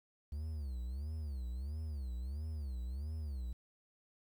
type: tone with vibrato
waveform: triangle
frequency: 69.3 Hz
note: C#2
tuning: in tune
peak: -36 dBFS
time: 0.32-3.53 s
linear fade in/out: 5 ms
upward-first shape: sine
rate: 1.5 Hz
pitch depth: 240 cents each way
effects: 11-bit